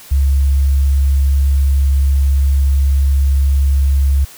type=tone with sample-and-hold; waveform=sine; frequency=68.9 Hz; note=C#2; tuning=10 cents flat; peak=-9 dBFS; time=0.11-4.25 s; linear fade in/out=10 ms; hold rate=11025 Hz; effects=white hiss -38 dBFS RMS until 4.37 s